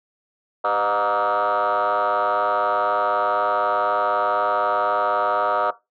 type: tone with frequency modulation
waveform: sine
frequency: 935 Hz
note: A#5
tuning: 5 cents sharp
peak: -16 dBFS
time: 0.64-5.71 s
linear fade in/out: 10 ms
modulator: 108 Hz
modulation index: 3.9
effects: noise-tail reverb RT60 0.2 s tail -17 dB re dry + tanh soft clip ceiling -15 dBFS